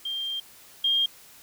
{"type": "tone pair in turn", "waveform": "sine", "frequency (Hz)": [3185, 3216], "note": ["G7", "G7"], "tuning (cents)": [27, 44], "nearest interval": "unison", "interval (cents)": 17, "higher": "second", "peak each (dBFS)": [-28, -20], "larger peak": "second", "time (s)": [[0.05, 0.4], [0.84, 1.06]], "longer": "first", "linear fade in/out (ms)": 5, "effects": ["white hiss -51 dBFS RMS until 1.42 s"]}